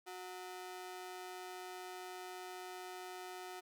sawtooth ring-modulated tone, 549 Hz, C#5, 17 cents flat, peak -39 dBFS, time 0.06-3.61 s, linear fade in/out 20 ms, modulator 182 Hz, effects none

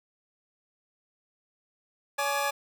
25% pulse tone cluster, 565 / 842 / 1190 Hz, C#5 / G#5 / D6, +33 / +24 / +22 cents, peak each -27 / -26 / -29 dBFS, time 2.18-2.51 s, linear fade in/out 10 ms, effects none

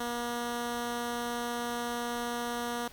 10% pulse tone, 238.9 Hz, A#3, 43 cents sharp, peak -24 dBFS, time 0-2.88 s, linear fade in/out 5 ms, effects pink hiss -53 dBFS RMS until 2.92 s

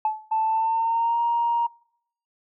sine tone with exponential decay, 866 Hz, A5, 28 cents flat, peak -16 dBFS, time 0.05-0.31 s, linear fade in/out 2 ms, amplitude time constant 56 ms
sine tone with pitch glide, 881 to 938.8 Hz, A5 to A#5, +2 to +12 cents, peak -19 dBFS, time 0.31-1.67 s, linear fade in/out 10 ms, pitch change +110 cents, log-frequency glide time 0.46-1.21 s
effects noise-tail reverb RT60 0.7 s tail -25 dB re dry + tanh soft clip ceiling -14 dBFS

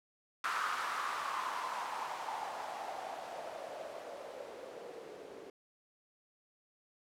violet noise with low-pass filter sweep, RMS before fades -41 dBFS, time 0.44-5.5 s, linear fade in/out 2 ms, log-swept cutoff 1300 to 420 Hz, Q 4.3, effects none

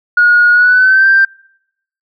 sine tone with pitch glide, 1443 to 1573.6 Hz, F#6 to G6, -44 to +6 cents, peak -4 dBFS, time 0.17-1.25 s, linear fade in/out 5 ms, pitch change +150 cents, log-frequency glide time 0.52-1.08 s, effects noise-tail reverb RT60 0.8 s tail -26 dB re dry + tanh soft clip ceiling 0 dBFS

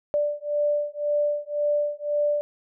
sine beating tone pair, 587.3 / 589.2 Hz, D5 / D5, 0 / +6 cents, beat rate 1.9 Hz, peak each -25 dBFS, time 0.14-2.41 s, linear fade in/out 0 ms, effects none

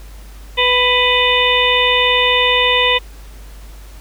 harmonic tone with a mistuned harmonic, 496.3 Hz, B4, 8 cents sharp, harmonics 1 / 2 / 4 / 5 / 6 / 7, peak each -18 / -18 / -18 / -18 / -18 / -18 dBFS, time 0.57-2.99 s, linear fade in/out 20 ms, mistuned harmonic 7, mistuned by +56 cents, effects added 50 Hz sine -33 dBFS peak until 4 s + pink hiss -44 dBFS RMS until 4 s

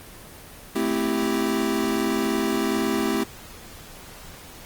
square chord, A minor seventh, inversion none, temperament equal, 220 / 261.6 / 329.6 / 392 Hz, A3 / C4 / E4 / G4, 0 / 0 / 0 / 0 cents, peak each -28 dBFS, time 0.75-3.24 s, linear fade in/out 10 ms, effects pink hiss -43 dBFS RMS until 4.65 s + Opus 24 kbps

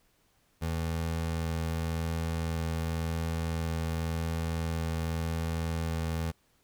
25% pulse tone, 81.9 Hz, E2, 11 cents flat, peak -26 dBFS, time 0.61-6.32 s, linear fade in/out 20 ms, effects pink hiss -69 dBFS RMS until 6.63 s

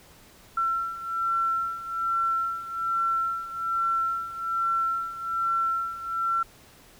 sine beating tone pair, 1350 / 1351.2 Hz, E6 / E6, +41 / +42 cents, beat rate 1.2 Hz, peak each -30 / -26 dBFS, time 0.57-6.43 s, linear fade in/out 5 ms, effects pink hiss -53 dBFS RMS until 6.99 s

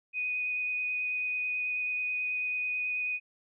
sine tone with vibrato, 2489 Hz, D#7, in tune, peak -29 dBFS, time 0.13-3.2 s, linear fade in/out 50 ms, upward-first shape sine, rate 9.2 Hz, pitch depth 10 cents each way, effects none

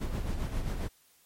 brown noise with tremolo, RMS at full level -30 dBFS, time 0-0.89 s, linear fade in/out 20 ms, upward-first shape sine, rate 7.5 Hz, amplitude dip 50%, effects white hiss -64 dBFS RMS until 1.25 s + MP3 64 kbps

